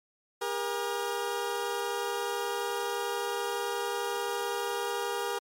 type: tone pair together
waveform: 20% pulse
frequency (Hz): 403.7 / 475.2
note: G#4 / A#4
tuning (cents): -49 / +33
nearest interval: minor third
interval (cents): 282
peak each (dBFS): -28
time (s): 0.41-5.39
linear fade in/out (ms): 10
effects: MP3 64 kbps